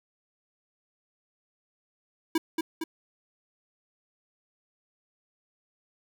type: tone with echo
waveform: square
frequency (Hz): 324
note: E4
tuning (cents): -30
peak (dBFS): -22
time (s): 2.35-2.38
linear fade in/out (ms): 5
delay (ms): 230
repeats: 2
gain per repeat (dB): -4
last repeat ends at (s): 2.84
effects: none